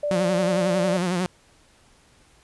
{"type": "tone", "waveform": "sine", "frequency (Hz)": 587.3, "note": "D5", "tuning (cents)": 0, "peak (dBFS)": -22, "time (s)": [0.03, 0.97], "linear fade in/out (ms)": 5}
{"type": "tone with vibrato", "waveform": "sawtooth", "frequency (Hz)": 179.4, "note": "F3", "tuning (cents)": 47, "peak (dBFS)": -18, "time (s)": [0.11, 1.26], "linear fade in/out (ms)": 0, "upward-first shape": "sine", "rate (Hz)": 11, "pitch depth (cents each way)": 77}
{"effects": ["pink hiss -57 dBFS RMS until 2.43 s", "resampled to 24000 Hz"]}